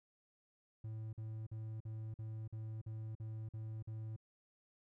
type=tone bursts; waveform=triangle; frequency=110 Hz; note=A2; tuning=in tune; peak=-40 dBFS; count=10; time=0.84-4.163 s; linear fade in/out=5 ms; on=290 ms; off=47 ms; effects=none